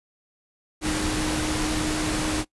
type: tone in noise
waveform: sine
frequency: 308.7 Hz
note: D#4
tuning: 14 cents flat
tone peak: -27 dBFS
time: 0.81-2.45 s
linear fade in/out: 50 ms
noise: pink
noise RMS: -27 dBFS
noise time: 0.81-2.45 s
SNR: -3 dB
effects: noise-tail reverb RT60 0.1 s tail -21 dB re dry + resampled to 24000 Hz